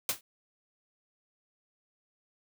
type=noise with exponential decay; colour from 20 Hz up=white; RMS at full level=-25 dBFS; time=0.09-0.21 s; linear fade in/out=2 ms; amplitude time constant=26 ms; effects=none